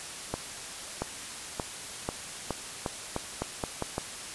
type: accelerating click train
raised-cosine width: 1 ms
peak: -15 dBFS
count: 11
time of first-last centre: 0.34-3.981 s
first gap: 680 ms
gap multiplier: 0.85
effects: white hiss -40 dBFS RMS until 4.34 s + resampled to 24000 Hz